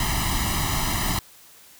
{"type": "noise with comb filter", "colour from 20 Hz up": "pink", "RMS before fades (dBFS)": -24, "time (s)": [0, 1.19], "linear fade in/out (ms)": 2, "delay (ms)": 1, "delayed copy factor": 0.95, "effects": ["white hiss -50 dBFS RMS until 1.79 s"]}